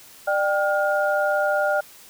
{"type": "tone cluster", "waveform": "sine", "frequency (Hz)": [598, 783, 1420], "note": ["D5", "G5", "F6"], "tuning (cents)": [31, -2, 28], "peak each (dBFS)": [-21, -25, -24], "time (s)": [0.27, 1.81], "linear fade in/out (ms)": 10, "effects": ["white hiss -47 dBFS RMS until 2.09 s"]}